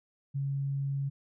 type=tone; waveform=sine; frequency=138.59 Hz; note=C#3; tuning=in tune; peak=-29 dBFS; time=0.34-1.1 s; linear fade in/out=20 ms; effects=none